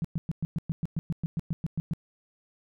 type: tone bursts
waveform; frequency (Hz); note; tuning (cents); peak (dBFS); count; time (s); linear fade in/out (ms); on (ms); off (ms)
sine; 162.9; E3; -20; -25; 15; 0.02-1.935; 0; 25; 110
effects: none